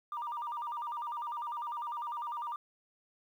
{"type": "tone with vibrato", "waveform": "sine", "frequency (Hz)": 1063, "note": "C6", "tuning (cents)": 27, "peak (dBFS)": -34, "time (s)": [0.12, 2.56], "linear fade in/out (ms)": 2, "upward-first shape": "square", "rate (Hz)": 10, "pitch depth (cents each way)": 200, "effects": ["tanh soft clip ceiling -32 dBFS", "11-bit"]}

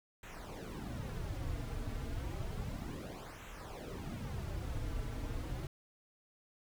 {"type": "noise with flanger", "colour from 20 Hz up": "brown", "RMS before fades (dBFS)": -41, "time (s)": [0.23, 5.67], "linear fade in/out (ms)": 2, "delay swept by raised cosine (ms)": [0.2, 5.6], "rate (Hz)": 0.31, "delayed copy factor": -0.75, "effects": []}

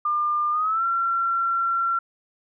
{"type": "tone with pitch glide", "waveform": "sine", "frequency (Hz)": [1200, 1362.6], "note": ["D6", "F6"], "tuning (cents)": [37, -43], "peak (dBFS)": -20, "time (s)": [0.05, 1.99], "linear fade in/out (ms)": 5, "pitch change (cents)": 220, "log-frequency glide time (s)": [0.51, 0.84], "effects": []}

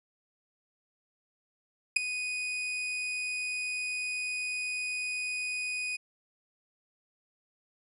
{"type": "tone with ADSR envelope", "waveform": "40% pulse", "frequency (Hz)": 2486, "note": "D#7", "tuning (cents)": -2, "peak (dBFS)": -16, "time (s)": [1.96, 5.97], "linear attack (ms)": 8, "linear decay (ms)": 5, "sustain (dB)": -15, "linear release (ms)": 15, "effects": ["resampled to 24000 Hz"]}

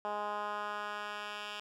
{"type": "tone with band-pass filter sweep", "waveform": "10% pulse", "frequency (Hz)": 207.7, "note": "G#3", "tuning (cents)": 0, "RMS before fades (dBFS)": -39, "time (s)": [0.05, 1.6], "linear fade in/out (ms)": 0, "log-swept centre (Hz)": [840, 2700], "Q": 1.5, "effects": []}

